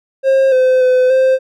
triangle tone with pitch steps, 535 / 514 / 508 / 523 Hz, C5 / C5 / B4 / C5, +38 / -31 / +49 / -1 cents, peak -6 dBFS, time 0.23-1.39 s, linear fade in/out 50 ms, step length 290 ms, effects none

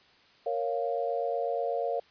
sine chord, Bb minor, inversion none, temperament equal, 466.2 / 554.4 / 698.5 Hz, Bb4 / Db5 / F5, 0 / 0 / 0 cents, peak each -32 dBFS, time 0.46-2 s, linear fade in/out 5 ms, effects white hiss -60 dBFS RMS until 2.1 s + resampled to 11025 Hz

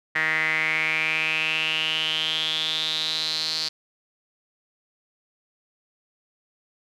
sawtooth tone with band-pass filter sweep, 157.5 Hz, D#3, 21 cents sharp, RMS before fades -25 dBFS, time 0.15-3.69 s, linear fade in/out 10 ms, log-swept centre 1900 to 4500 Hz, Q 7.9, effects none

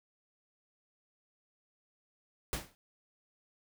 pink noise with exponential decay, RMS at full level -32 dBFS, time 2.53-2.75 s, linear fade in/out 0 ms, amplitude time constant 46 ms, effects none

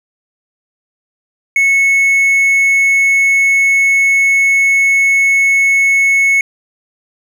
triangle tone, 2200 Hz, C#7, 14 cents flat, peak -6 dBFS, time 1.56-6.41 s, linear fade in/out 2 ms, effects none

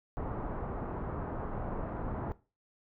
pink low-pass noise, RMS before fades -37 dBFS, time 0.17-2.32 s, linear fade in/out 0 ms, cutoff 1200 Hz, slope 24 dB/octave, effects noise-tail reverb RT60 0.3 s tail -18 dB re dry

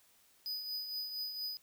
square tone with tremolo, 4978 Hz, D#8, in tune, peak -36 dBFS, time 0.46-1.57 s, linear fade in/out 0 ms, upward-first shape triangle, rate 4.3 Hz, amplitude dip 55%, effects white hiss -67 dBFS RMS until 1.62 s

